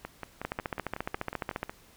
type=two click trains; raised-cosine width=0.5 ms; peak=-21 / -16 dBFS; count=10 / 18; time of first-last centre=0.05-1.695 / 0.45-1.631 s; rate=5.47 / 14.4 Hz; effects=pink hiss -58 dBFS RMS until 1.96 s